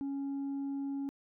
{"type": "tone", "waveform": "sine", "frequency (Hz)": 277.2, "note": "C#4", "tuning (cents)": 0, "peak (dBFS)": -31, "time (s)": [0.01, 1.09], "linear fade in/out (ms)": 0, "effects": ["tanh soft clip ceiling -33 dBFS"]}